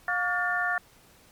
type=harmonic tone with a mistuned harmonic; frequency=356.5 Hz; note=F4; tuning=36 cents sharp; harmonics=2 / 3 / 4 / 5; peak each=-31 / -34 / -29 / -28 dBFS; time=0.08-0.78 s; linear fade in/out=2 ms; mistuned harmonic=3; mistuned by=+110 cents; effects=pink hiss -57 dBFS RMS until 1.31 s + MP3 96 kbps